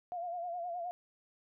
sine tone with vibrato, 698.5 Hz, F5, in tune, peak -36 dBFS, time 0.12-0.91 s, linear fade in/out 0 ms, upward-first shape sine, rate 9.6 Hz, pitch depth 63 cents each way, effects none

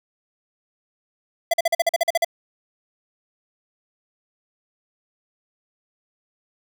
square tone bursts, 673 Hz, E5, 36 cents sharp, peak -16 dBFS, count 11, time 1.51-2.247 s, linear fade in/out 5 ms, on 27 ms, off 44 ms, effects none

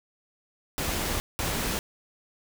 pink noise bursts at uneven times, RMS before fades -29 dBFS, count 2, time 0.78-1.2 / 1.39-1.79 s, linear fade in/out 0 ms, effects none

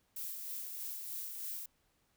violet noise with tremolo, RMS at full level -41 dBFS, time 0.16-1.66 s, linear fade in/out 5 ms, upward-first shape sine, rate 3.2 Hz, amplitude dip 35%, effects pink hiss -75 dBFS RMS until 2.16 s

